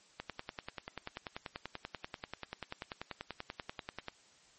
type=click train; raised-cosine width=0.3 ms; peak=-23 dBFS; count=41; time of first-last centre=0.2-4.083 s; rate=10.3 Hz; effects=white hiss -64 dBFS RMS until 4.58 s + MP3 32 kbps